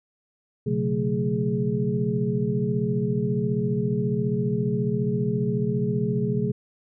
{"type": "tone cluster", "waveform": "sine", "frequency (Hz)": [124.5, 139.2, 180.5, 219, 417.1], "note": ["B2", "C#3", "F#3", "A3", "G#4"], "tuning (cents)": [14, 8, -43, -8, 7], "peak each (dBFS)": -28, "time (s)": [0.66, 6.52], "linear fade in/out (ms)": 10, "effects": []}